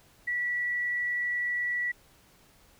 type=tone; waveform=sine; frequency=1948 Hz; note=B6; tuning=24 cents flat; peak=-27 dBFS; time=0.27-1.92 s; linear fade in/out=10 ms; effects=pink hiss -60 dBFS RMS until 2.79 s